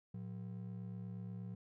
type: ring-modulated tone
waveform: triangle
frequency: 146.83 Hz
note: D3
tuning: in tune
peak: -38 dBFS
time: 0.14-1.55 s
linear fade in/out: 5 ms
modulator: 34.2 Hz
effects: none